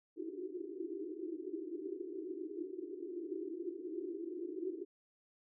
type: band-pass noise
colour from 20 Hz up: white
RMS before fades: -43 dBFS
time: 0.16-4.85 s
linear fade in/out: 20 ms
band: 310 to 390 Hz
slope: 96 dB/octave
effects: none